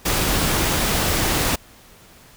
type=noise; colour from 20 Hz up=pink; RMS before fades=-20 dBFS; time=0.05-1.56 s; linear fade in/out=10 ms; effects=pink hiss -48 dBFS RMS until 2.36 s